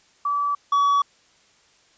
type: tone pair in turn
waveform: sine / triangle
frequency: 1152 / 1135.5 Hz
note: D6 / C#6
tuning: -34 / +41 cents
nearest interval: unison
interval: 25 cents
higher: first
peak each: -20 / -14 dBFS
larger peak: second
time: 0.25-0.55 / 0.72-1.02 s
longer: neither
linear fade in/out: 5 ms
effects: white hiss -58 dBFS RMS until 1.97 s + resampled to 16000 Hz